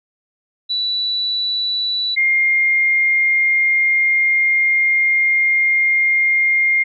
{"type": "tone pair in turn", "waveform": "sine", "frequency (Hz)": [3952, 2120], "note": ["B7", "C7"], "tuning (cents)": [0, 22], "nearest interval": "major seventh", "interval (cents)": 1078, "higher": "first", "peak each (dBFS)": [-17, -12], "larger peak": "second", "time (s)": [[0.69, 2.16], [2.16, 6.84]], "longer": "second", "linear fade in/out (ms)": 20, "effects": []}